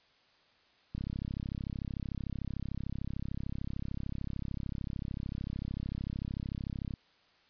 click train, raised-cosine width 5 ms, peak -25 dBFS, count 201, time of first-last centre 0.95-6.938 s, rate 33.4 Hz, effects white hiss -66 dBFS RMS until 7.49 s + resampled to 11025 Hz

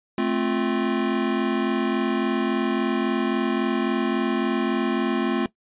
square chord, F major, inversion first, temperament just, 218.3 / 261.9 / 349.2 Hz, A3 / C4 / F4, -13 / +2 / 0 cents, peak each -26 dBFS, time 0.18-5.46 s, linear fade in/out 2 ms, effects noise-tail reverb RT60 0.1 s tail -18 dB re dry + resampled to 8000 Hz

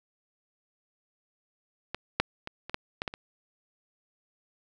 clicks, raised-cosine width 0.3 ms, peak -16 / -6 / -20 / -23 / -12 / -14 / -15 / -23 dBFS, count 8, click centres 1.946 / 2.2 / 2.474 / 2.696 / 2.744 / 3.019 / 3.078 / 3.139 s, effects none

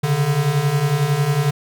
square beating tone pair, 136.5 / 147.5 Hz, C#3 / D3, -26 / +8 cents, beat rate 11 Hz, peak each -22 / -18 dBFS, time 0.03-1.51 s, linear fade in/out 10 ms, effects none

